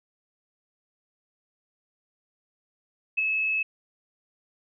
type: tone with ADSR envelope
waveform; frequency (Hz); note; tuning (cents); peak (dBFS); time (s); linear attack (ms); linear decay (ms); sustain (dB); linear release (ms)
sine; 2592; E7; -30; -19; 3.17-3.63; 16; 13; -4; 8
effects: none

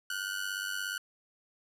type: ring-modulated tone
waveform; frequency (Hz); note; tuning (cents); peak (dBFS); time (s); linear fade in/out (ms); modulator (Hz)
sawtooth; 1481; F#6; +1; -27; 0.1-0.98; 2; 48.5
effects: resampled to 32000 Hz

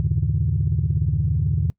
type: tone cluster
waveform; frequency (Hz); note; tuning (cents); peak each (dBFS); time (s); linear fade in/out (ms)
sine; 77.4 / 94.1 / 111.7 / 138.3 / 154.7; D#2 / F#2 / A2 / C#3 / D#3; -9 / +30 / +27 / -4 / -10; -24; 0-1.7; 0
effects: noise-tail reverb RT60 0.1 s tail -24 dB re dry + tanh soft clip ceiling -10 dBFS

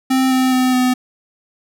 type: tone with pitch steps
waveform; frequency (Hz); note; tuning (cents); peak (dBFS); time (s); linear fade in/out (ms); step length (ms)
square; 261.6 / 258.6 / 255.6 / 252.7; C4 / C4 / C4 / B3; 0 / -20 / -40 / +40; -13; 0.1-0.94; 10; 210
effects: none

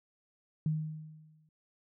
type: tone with exponential decay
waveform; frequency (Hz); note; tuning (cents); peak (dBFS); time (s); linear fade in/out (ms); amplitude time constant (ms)
sine; 155.56; D#3; 0; -26; 0.66-1.49; 2; 180
effects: none

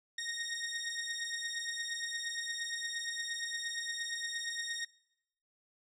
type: beating tone pair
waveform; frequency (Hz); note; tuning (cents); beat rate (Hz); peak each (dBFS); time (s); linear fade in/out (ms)
15% pulse; 1855 / 1863.6; A#6 / A#6; -9 / -1; 8.6; -34 / -32; 0.18-4.85; 5
effects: noise-tail reverb RT60 0.8 s tail -22 dB re dry + low-pass 9000 Hz 12 dB/octave

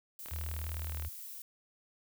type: noise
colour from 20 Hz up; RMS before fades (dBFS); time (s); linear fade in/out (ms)
violet; -46; 0.19-1.42; 2
type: click train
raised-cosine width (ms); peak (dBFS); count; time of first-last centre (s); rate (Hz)
0.3; -30; 32; 0.26-1.049; 39.3
type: tone with vibrato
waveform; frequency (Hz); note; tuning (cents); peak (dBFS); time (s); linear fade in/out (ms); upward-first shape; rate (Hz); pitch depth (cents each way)
sine; 77.78; D#2; 0; -36; 0.31-1.09; 10; triangle; 2.6; 18
effects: none

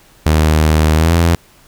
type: tone with pitch glide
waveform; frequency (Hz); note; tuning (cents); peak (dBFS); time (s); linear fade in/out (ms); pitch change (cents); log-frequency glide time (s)
sawtooth; 77.78 to 84.33; D#2 to E2; 0 to +40; -5; 0.26-1.35; 0; +140; 0.95-1.13
effects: pink hiss -47 dBFS RMS until 1.67 s

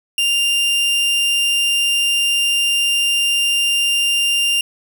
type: tone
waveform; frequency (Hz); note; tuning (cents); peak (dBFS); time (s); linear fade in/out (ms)
40% pulse; 2794; F7; 0; -13; 0.18-4.61; 2
effects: none

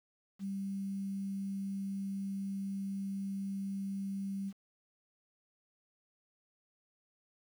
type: tone with quantisation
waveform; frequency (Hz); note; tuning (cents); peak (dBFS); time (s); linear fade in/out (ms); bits
sine; 196; G3; 0; -35; 0.39-4.53; 50; 10
effects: none

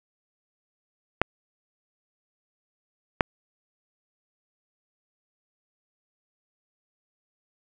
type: clicks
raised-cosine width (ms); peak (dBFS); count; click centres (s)
0.5; -3; 2; 1.216 / 3.208
effects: none

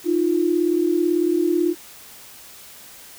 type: tone pair together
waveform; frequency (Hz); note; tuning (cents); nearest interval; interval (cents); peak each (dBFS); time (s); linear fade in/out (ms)
sine; 311.1 / 349.2; D#4 / F4; 0 / 0; major second; 200; -21 / -18; 0.04-1.75; 50
effects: white hiss -43 dBFS RMS until 3.18 s

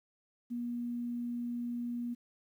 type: tone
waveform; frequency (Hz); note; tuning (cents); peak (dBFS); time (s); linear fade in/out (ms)
sine; 239.8; A#3; +49; -34; 0.5-2.15; 20
effects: 11-bit

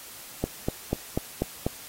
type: click train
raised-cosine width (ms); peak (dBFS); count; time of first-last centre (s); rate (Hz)
2; -11; 6; 0.44-1.665; 4.08
effects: white hiss -44 dBFS RMS until 1.88 s + AAC 48 kbps

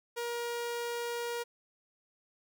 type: tone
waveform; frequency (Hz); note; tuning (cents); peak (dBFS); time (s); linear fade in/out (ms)
sawtooth; 474.2; A#4; +30; -30; 0.16-1.44; 20
effects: none

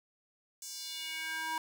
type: tone with high-pass filter sweep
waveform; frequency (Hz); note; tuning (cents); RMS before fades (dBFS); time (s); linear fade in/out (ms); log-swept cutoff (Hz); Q
square; 320; D#4; +49; -39; 0.62-1.58; 2; 6900 to 960; 2.4
effects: none

